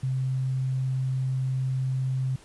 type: tone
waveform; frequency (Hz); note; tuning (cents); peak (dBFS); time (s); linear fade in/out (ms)
sine; 130.81; C3; 0; -24; 0.03-2.36; 5
effects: pink hiss -53 dBFS RMS until 2.44 s + resampled to 24000 Hz